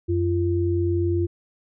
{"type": "tone pair together", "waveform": "sine", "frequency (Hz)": [90.9, 343.8], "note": ["F#2", "F4"], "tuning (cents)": [-30, -27], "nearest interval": "octave + major seventh", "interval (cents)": 2303, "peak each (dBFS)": -22, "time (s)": [0.08, 1.27], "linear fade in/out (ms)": 20, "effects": []}